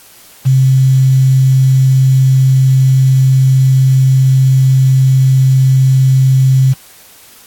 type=tone with quantisation; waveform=sine; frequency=132.2 Hz; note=C3; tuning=18 cents sharp; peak=-5 dBFS; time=0.45-6.74 s; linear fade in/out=20 ms; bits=5; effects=white hiss -40 dBFS RMS until 7.46 s + AAC 64 kbps